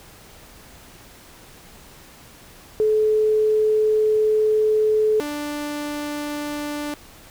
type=tone pair in turn; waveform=sine / sawtooth; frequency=430.7 / 294.4 Hz; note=A4 / D4; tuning=-37 / +4 cents; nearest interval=perfect fifth; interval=659 cents; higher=first; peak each=-15 / -22 dBFS; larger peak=first; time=2.8-5.2 / 5.2-6.94 s; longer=first; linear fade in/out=0 ms; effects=pink hiss -46 dBFS RMS until 7.3 s